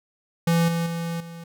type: tone with level steps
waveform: square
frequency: 167.9 Hz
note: E3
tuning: 32 cents sharp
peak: -18 / -23 / -27 / -37 dBFS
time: 0.47-1.44 s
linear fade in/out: 5 ms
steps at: 0.68 / 0.86 / 1.2 s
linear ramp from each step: 5 ms
effects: none